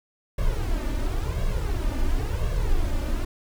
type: noise with flanger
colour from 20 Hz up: brown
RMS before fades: -24 dBFS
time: 0.38-3.25 s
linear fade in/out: 5 ms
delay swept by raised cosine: 1.8 to 3.4 ms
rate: 0.95 Hz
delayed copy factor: +0.7
effects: none